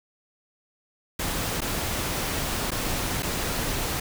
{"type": "noise with dropouts", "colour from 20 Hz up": "pink", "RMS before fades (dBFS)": -28, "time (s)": [1.19, 4], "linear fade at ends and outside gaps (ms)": 5, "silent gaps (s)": [[1.607, 1.616], [2.707, 2.716], [3.224, 3.229]], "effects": []}